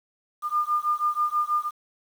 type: beating tone pair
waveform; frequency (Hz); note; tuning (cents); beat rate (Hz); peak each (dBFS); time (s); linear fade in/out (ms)
sine; 1204 / 1210.2; D6 / D#6; +43 / -48; 6.2; -25; 0.42-1.71; 50
effects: 8-bit